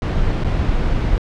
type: noise with dropouts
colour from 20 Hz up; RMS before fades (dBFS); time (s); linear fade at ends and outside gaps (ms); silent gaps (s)
brown; -17; 0.02-1.18; 1; 0.438-0.445
effects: low-pass 4000 Hz 12 dB/octave